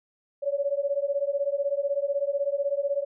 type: beating tone pair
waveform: sine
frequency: 556 / 572 Hz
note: C#5 / D5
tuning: +5 / -46 cents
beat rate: 16 Hz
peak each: -27 dBFS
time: 0.42-3.05 s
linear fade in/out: 20 ms
effects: none